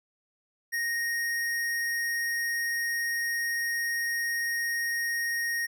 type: tone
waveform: square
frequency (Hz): 1864.7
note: A#6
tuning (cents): 0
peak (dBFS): -28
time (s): 0.72-5.67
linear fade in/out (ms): 20
effects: none